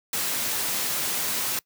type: noise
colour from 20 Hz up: white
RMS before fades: -27 dBFS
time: 0.13-1.59 s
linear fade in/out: 2 ms
effects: noise-tail reverb RT60 0.1 s tail -23 dB re dry + high-pass 100 Hz 12 dB/octave